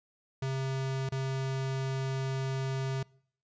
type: tone with dropouts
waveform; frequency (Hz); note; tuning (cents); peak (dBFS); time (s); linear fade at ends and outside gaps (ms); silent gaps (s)
square; 133.5; C3; +35; -31; 0.42-3.03; 5; 1.091-1.12
effects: noise-tail reverb RT60 0.6 s tail -24 dB re dry + resampled to 16000 Hz